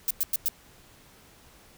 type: noise bursts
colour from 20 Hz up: violet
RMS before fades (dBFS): -25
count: 4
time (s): 0.08-0.484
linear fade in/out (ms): 0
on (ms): 26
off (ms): 100
effects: pink hiss -55 dBFS RMS until 1.77 s